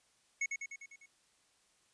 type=tone with echo; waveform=square; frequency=2200 Hz; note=C#7; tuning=14 cents flat; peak=-32 dBFS; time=0.41-0.46 s; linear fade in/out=5 ms; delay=100 ms; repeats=6; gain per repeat=-4 dB; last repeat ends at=1.06 s; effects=white hiss -71 dBFS RMS until 1.93 s + resampled to 22050 Hz